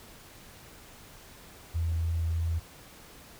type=tone with vibrato; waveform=sine; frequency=82.7 Hz; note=E2; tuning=6 cents sharp; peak=-26 dBFS; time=1.74-2.6 s; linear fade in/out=20 ms; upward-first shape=sine; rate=3.3 Hz; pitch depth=8 cents each way; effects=pink hiss -51 dBFS RMS until 3.39 s